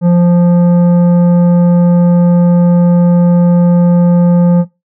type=tone with tanh clipping; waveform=sine; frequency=174.61 Hz; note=F3; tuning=in tune; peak=-6 dBFS; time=0.01-4.65 s; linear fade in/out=50 ms; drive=10 dB; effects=noise-tail reverb RT60 0.2 s tail -18 dB re dry